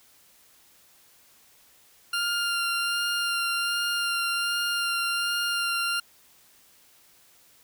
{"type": "tone with vibrato", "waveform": "20% pulse", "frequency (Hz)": 1396.9, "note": "F6", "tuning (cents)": 0, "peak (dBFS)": -20, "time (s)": [2.13, 6], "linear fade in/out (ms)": 5, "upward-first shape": "sine", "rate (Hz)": 1.3, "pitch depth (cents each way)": 13, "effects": ["white hiss -58 dBFS RMS until 7.63 s"]}